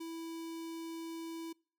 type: tone with notch filter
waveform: square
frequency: 329.2 Hz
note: E4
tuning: 2 cents flat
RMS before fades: -43 dBFS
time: 0-1.53 s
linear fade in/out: 10 ms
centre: 1500 Hz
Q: 1.5
effects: noise-tail reverb RT60 0.4 s tail -25 dB re dry